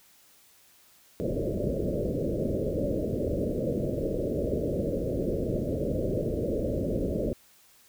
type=low-pass noise; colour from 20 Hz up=white; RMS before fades=-29 dBFS; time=1.2-7.33 s; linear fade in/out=0 ms; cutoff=600 Hz; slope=96 dB/octave; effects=white hiss -59 dBFS RMS until 7.88 s